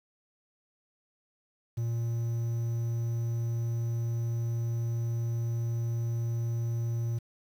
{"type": "tone with quantisation", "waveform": "triangle", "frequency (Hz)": 116.54, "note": "A#2", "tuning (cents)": 0, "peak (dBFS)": -26, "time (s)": [1.77, 7.19], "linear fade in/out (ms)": 10, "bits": 9, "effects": []}